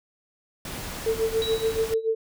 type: noise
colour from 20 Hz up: pink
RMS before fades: -35 dBFS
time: 0.65-1.94 s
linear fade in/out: 2 ms
type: tone with tremolo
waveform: sine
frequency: 446.9 Hz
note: A4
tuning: 27 cents sharp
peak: -19 dBFS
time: 1.06-2.15 s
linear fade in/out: 5 ms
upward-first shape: sine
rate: 7 Hz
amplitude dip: 85%
type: tone with exponential decay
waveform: sine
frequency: 3890 Hz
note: B7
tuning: 27 cents flat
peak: -26 dBFS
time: 1.42-2.07 s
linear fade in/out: 0 ms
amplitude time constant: 140 ms
effects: none